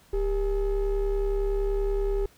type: ring-modulated tone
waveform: triangle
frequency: 216.3 Hz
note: A3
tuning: 29 cents flat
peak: -18 dBFS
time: 0.13-2.26 s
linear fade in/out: 5 ms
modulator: 181 Hz
effects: pink hiss -58 dBFS RMS until 2.37 s